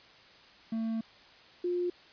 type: tone pair in turn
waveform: triangle / sine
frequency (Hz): 224.6 / 354.4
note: A3 / F4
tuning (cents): +36 / +25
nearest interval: minor sixth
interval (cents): 789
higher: second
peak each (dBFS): -28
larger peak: neither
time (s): 0.72-1.01 / 1.64-1.9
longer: first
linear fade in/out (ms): 5
effects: white hiss -56 dBFS RMS until 2.12 s + resampled to 11025 Hz